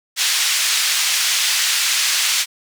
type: band-pass noise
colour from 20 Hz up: white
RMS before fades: -18 dBFS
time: 0.16-2.46 s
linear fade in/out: 50 ms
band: 1900 to 6200 Hz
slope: 12 dB/octave
effects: none